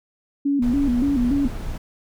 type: tone with vibrato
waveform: sine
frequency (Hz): 261.5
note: C4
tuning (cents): -1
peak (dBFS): -17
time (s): 0.45-1.48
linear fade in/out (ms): 10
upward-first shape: square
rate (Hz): 3.5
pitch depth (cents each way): 130
type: noise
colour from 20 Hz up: brown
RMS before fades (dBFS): -28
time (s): 0.62-1.78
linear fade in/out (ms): 5
effects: none